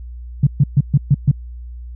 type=tone bursts; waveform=sine; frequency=140 Hz; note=C#3; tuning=18 cents sharp; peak=-7 dBFS; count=6; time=0.43-1.314 s; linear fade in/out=5 ms; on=39 ms; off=130 ms; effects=added 60 Hz sine -29 dBFS peak until 1.95 s